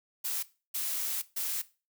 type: noise bursts at uneven times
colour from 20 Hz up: blue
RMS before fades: -33 dBFS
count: 3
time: 0.24-0.43 / 0.74-1.22 / 1.36-1.62 s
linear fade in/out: 10 ms
effects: noise-tail reverb RT60 0.3 s tail -17 dB re dry